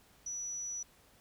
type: tone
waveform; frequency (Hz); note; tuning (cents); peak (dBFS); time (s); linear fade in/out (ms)
sine; 5900; F#8; -6; -37; 0.26-0.83; 5
effects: pink hiss -64 dBFS RMS until 1.2 s